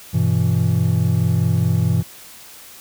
triangle chord, E minor, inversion first, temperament just, 98.89 / 123.61 / 164.81 Hz, G2 / B2 / E3, +16 / +2 / 0 cents, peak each -17 dBFS, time 0.13-2.03 s, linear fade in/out 20 ms, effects white hiss -41 dBFS RMS until 2.8 s

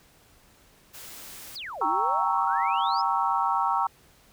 white noise, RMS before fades -43 dBFS, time 0.93-1.57 s, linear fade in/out 20 ms
sine exponential two-way sweep, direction down then up, 5330 to 293.7 to 5330 Hz, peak -34 dBFS, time 1.55-3.02 s, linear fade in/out 10 ms, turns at 1.86 s
sine chord, G diminished seventh, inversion none, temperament equal, 784 / 932.3 / 1108.7 / 1318.5 Hz, G5 / Bb5 / Db6 / Fb6, 0 / 0 / 0 / 0 cents, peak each -28 / -26 / -28 / -29 dBFS, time 1.81-3.87 s, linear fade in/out 5 ms
effects pink hiss -58 dBFS RMS until 4.32 s

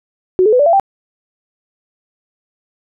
sine tone with pitch steps, 370 / 430 / 499.6 / 580.6 / 674.7 / 784 Hz, F#4 / A4 / B4 / D5 / E5 / G5, 0 / -40 / +20 / -20 / +40 / 0 cents, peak -7 dBFS, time 0.39-0.798 s, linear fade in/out 0 ms, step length 68 ms, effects none

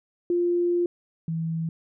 sine tone pair in turn, 349.2 / 163.19 Hz, F4 / E3, 0 / -17 cents, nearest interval octave + minor second, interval 1317 cents, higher first, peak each -20 / -25 dBFS, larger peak first, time 0.3-0.86 / 1.28-1.69 s, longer first, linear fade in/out 2 ms, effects none

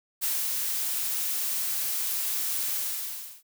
blue noise with ADSR envelope, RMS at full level -27 dBFS, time 0.21-3.43 s, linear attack 26 ms, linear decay 180 ms, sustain -2 dB, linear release 680 ms, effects none

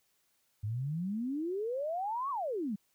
sine exponential two-way sweep, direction up then down, 100 to 1154 to 188.1 Hz, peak -32 dBFS, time 0.63-2.76 s, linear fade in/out 10 ms, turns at 2.3 s, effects white hiss -74 dBFS RMS until 2.94 s

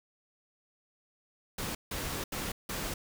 pink noise bursts at uneven times, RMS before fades -36 dBFS, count 4, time 1.58-1.75 / 1.91-2.24 / 2.32-2.52 / 2.69-2.94 s, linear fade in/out 5 ms, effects none

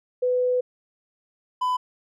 sine / triangle tone pair in turn, 499.3 / 1002.6 Hz, B4 / B5, +19 / +26 cents, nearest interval octave, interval 1207 cents, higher second, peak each -19 / -19 dBFS, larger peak neither, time 0.22-0.61 / 1.61-1.77 s, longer first, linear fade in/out 10 ms, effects none

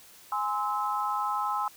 sine chord, Ab augmented, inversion none, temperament just, 830.6 / 1038.3 / 1297.8 Hz, Ab5 / C6 / E6, 0 / -14 / -27 cents, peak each -31 dBFS, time 0.32-1.68 s, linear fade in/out 2 ms, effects white hiss -53 dBFS RMS until 1.76 s

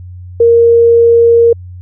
sine tone, 466.2 Hz, A#4, in tune, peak -3 dBFS, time 0.4-1.53 s, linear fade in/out 5 ms, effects added 90 Hz sine -26 dBFS peak until 1.81 s

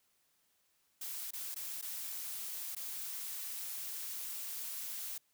blue noise with dropouts, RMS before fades -42 dBFS, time 1.01-5.18 s, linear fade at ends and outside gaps 5 ms, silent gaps 1.308-1.333 / 1.545-1.561 / 1.814-1.824 / 2.75-2.764 s, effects white hiss -75 dBFS RMS until 5.33 s

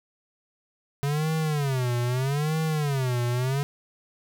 square tone with vibrato, 138.59 Hz, C#3, in tune, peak -24 dBFS, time 1.03-3.63 s, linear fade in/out 0 ms, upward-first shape sine, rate 0.79 Hz, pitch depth 240 cents each way, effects none

